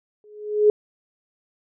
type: tone with exponential growth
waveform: sine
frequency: 420.5 Hz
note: G#4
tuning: 22 cents sharp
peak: -9 dBFS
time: 0.24-0.7 s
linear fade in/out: 1 ms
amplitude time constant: 100 ms
effects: none